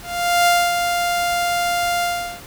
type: tone with ADSR envelope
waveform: sawtooth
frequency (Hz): 698.5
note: F5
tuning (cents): 0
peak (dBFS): -8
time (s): 0.02-2.42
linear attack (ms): 450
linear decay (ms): 250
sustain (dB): -6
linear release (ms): 390
effects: pink hiss -39 dBFS RMS until 2.46 s